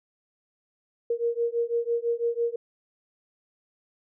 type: beating tone pair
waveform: sine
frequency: 466.2 / 472.2 Hz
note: A#4 / A#4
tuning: 0 / +22 cents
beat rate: 6 Hz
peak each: -27 dBFS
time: 1.1-2.56 s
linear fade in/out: 5 ms
effects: none